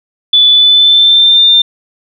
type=tone with pitch glide; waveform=sine; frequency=3474 to 3601 Hz; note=A7 to A7; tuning=-23 to +39 cents; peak=-3 dBFS; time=0.33-1.62 s; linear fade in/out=5 ms; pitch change=+62 cents; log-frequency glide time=0.51-1.42 s; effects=none